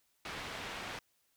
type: low-pass noise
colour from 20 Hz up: white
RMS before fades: -43 dBFS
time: 0.25-0.99 s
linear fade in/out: 2 ms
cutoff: 2700 Hz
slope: 12 dB/octave
effects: white hiss -75 dBFS RMS until 1.36 s